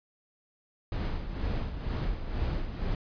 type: noise with tremolo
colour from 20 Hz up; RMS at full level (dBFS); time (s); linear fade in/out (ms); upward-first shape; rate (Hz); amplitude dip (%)
brown; -29; 0.92-2.95; 2; sine; 2.1; 60
effects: resampled to 11025 Hz